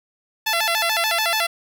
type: tone with vibrato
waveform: 10% pulse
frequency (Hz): 769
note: G5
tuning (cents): -33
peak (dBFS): -10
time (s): 0.46-1.47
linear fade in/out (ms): 10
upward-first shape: square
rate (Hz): 6.9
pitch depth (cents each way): 220
effects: none